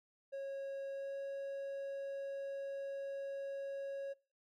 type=tone with pitch glide; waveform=triangle; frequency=548 to 551.5 Hz; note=C#5 to C#5; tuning=-20 to -9 cents; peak=-38 dBFS; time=0.32-4.14 s; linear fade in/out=20 ms; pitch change=+11 cents; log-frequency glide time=0.92-1.16 s; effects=noise-tail reverb RT60 0.4 s tail -24 dB re dry